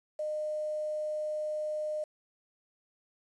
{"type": "tone with quantisation", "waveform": "sine", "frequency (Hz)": 610, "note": "D#5", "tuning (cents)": -34, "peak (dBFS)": -31, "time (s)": [0.19, 2.04], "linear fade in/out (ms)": 5, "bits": 9, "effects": ["resampled to 24000 Hz"]}